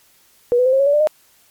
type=tone with pitch steps; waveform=sine; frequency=483.7 / 500.5 / 517.8 / 535.8 / 554.3 / 573.6 / 593.4 / 614 Hz; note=B4 / B4 / C5 / C5 / C#5 / D5 / D5 / D#5; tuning=-36 / +23 / -18 / +41 / 0 / -41 / +18 / -23 cents; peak=-11 dBFS; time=0.52-1.072 s; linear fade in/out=0 ms; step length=69 ms; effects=white hiss -54 dBFS RMS until 1.5 s + MP3 96 kbps